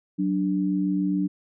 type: tone pair together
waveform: sine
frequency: 186.52 / 293.7 Hz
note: F#3 / D4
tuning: +14 / 0 cents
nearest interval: minor sixth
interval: 786 cents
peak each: -24 dBFS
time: 0.18-1.28 s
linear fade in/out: 20 ms
effects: none